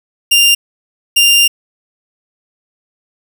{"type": "tone bursts at uneven times", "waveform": "sawtooth", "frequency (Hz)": 2794, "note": "F7", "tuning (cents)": 0, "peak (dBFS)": -3, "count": 2, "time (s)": [[0.31, 0.55], [1.16, 1.48]], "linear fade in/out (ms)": 10, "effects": ["7-bit"]}